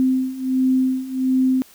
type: beating tone pair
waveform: sine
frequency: 258.7 / 260.1 Hz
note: C4 / C4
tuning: -19 / -10 cents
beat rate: 1.4 Hz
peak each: -21 / -18 dBFS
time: 0-1.62 s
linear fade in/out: 0 ms
effects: white hiss -49 dBFS RMS until 1.74 s